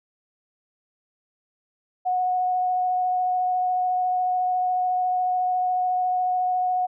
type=tone with vibrato; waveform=sine; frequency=732 Hz; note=F#5; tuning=19 cents flat; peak=-20 dBFS; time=2.05-6.87 s; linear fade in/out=20 ms; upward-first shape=sine; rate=14 Hz; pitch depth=10 cents each way; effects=none